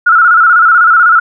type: tone with vibrato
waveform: sine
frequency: 1378 Hz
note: F6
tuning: 24 cents flat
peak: -3 dBFS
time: 0.06-1.2 s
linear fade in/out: 10 ms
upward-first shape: square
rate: 16 Hz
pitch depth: 69 cents each way
effects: none